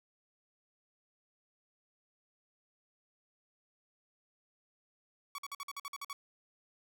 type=tone bursts; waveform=sawtooth; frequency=1126 Hz; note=C#6; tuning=27 cents sharp; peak=-36 dBFS; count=10; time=5.35-6.13 s; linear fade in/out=2 ms; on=33 ms; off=50 ms; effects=none